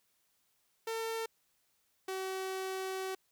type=tone pair in turn; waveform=sawtooth; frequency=451.1 / 379.3 Hz; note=A4 / F#4; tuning=+43 / +43 cents; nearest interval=minor third; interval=300 cents; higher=first; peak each=-31 / -32 dBFS; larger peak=first; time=0.87-1.26 / 2.08-3.15 s; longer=second; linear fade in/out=5 ms; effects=white hiss -75 dBFS RMS until 3.31 s